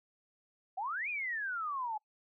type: exponential two-way sweep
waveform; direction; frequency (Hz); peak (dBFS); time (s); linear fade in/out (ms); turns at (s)
sine; up then down; 718 to 2514 to 832; -34; 0.77-1.98; 10; 1.09
effects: noise-tail reverb RT60 0.1 s tail -25 dB re dry